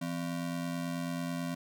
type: ring-modulated tone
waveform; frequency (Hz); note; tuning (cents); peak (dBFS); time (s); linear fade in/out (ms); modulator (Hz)
square; 212.5; G#3; +40; -31; 0.01-1.55; 10; 44.6
effects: none